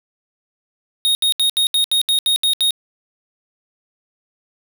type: tone bursts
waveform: square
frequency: 3729 Hz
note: A#7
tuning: in tune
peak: -14 dBFS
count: 10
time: 1.05-2.707 s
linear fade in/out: 0 ms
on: 100 ms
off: 73 ms
effects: none